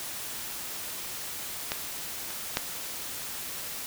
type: clicks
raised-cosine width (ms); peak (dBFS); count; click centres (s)
0.2; -11 / -21 / -7; 3; 1.719 / 2.305 / 2.571
effects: white hiss -37 dBFS RMS until 3.86 s